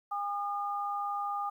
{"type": "tone pair together", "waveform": "sine", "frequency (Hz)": [811.3, 1216], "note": ["G#5", "D#6"], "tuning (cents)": [-41, -40], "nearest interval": "perfect fifth", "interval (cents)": 701, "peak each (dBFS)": [-34, -34], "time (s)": [0.11, 1.5], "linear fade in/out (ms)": 10, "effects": ["11-bit"]}